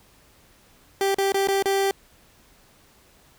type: tone with dropouts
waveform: 30% pulse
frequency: 392 Hz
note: G4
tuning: in tune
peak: -17 dBFS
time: 1.01-1.91 s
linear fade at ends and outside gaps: 1 ms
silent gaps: 1.145-1.184 / 1.321-1.344 / 1.473-1.485 / 1.625-1.657 s
effects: pink hiss -56 dBFS RMS until 3.38 s